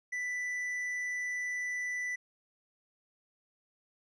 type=tone with tanh clipping; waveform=sine; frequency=1982 Hz; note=B6; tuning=6 cents sharp; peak=-34 dBFS; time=0.12-2.16 s; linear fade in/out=10 ms; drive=6 dB; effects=none